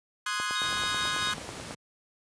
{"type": "chord", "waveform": "sawtooth", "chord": "Ab dominant seventh", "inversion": "first", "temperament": "equal", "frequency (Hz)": [1046.5, 1244.5, 1480, 1661.2], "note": ["C6", "Eb6", "Gb6", "Ab6"], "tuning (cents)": [0, 0, 0, 0], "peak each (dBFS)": -31, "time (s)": [0.26, 1.34], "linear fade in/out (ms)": 5}
{"type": "click train", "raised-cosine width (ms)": 1, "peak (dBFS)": -24, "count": 13, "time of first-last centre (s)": [0.4, 1.709], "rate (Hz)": 9.17}
{"type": "tone with tremolo", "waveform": "sine", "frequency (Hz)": 3729, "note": "A#7", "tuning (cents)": 0, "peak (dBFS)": -31, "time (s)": [0.55, 1.32], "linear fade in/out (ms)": 5, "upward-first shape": "triangle", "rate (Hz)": 3, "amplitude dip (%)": 30}
{"type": "noise", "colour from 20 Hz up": "pink", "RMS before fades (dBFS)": -40, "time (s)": [0.62, 1.75], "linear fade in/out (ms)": 10}
{"effects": ["high-pass 80 Hz 12 dB/octave", "resampled to 22050 Hz"]}